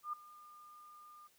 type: tone with ADSR envelope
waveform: sine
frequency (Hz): 1208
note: D6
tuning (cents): +48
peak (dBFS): -35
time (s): 0.03-1.28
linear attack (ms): 100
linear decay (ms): 6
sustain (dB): -19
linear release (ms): 17
effects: white hiss -70 dBFS RMS until 1.38 s